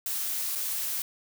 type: noise with dropouts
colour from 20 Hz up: blue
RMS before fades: -31 dBFS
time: 0.06-1.02 s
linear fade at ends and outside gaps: 1 ms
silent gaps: 0.552-0.556 s
effects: none